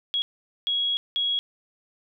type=tone bursts at uneven times; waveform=sine; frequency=3320 Hz; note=G#7; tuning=1 cent flat; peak=-22 dBFS; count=3; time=0.14-0.22 / 0.67-0.97 / 1.16-1.39 s; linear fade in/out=0 ms; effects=none